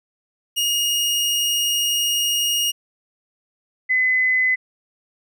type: tone pair in turn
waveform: sawtooth / sine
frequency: 2862 / 2025 Hz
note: F7 / B6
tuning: +42 / +43 cents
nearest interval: tritone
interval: 599 cents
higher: first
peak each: -15 dBFS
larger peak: neither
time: 0.56-2.72 / 3.89-4.56 s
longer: first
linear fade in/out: 20 ms
effects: none